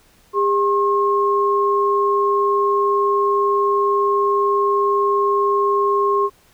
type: tone pair together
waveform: sine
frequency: 403 / 1075 Hz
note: G4 / C6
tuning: +48 / +47 cents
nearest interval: octave + perfect fourth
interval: 1699 cents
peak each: -17 dBFS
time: 0.33-6.3 s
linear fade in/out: 50 ms
effects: pink hiss -54 dBFS RMS until 6.53 s